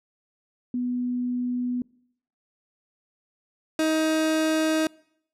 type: tone pair in turn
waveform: sine / 30% pulse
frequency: 246.9 / 315.3 Hz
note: B3 / D#4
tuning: 0 / +23 cents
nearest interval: major third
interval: 423 cents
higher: second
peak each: -24 / -18 dBFS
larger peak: second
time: 0.74-1.82 / 3.79-4.87 s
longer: neither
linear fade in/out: 2 ms
effects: noise-tail reverb RT60 0.7 s tail -25 dB re dry + low-pass 11000 Hz 12 dB/octave